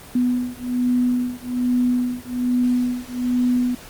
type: beating tone pair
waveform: sine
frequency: 246.9 / 248.1 Hz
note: B3 / B3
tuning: 0 / +8 cents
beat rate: 1.2 Hz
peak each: -21 dBFS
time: 0.15-3.75 s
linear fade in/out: 5 ms
effects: pink hiss -41 dBFS RMS until 3.89 s + Opus 24 kbps